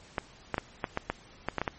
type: clicks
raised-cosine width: 0.5 ms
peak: -13 dBFS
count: 10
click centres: 0.182 / 0.543 / 0.581 / 0.842 / 0.974 / 1.1 / 1.486 / 1.583 / 1.616 / 1.678 s
effects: pink hiss -54 dBFS RMS until 1.78 s + MP3 32 kbps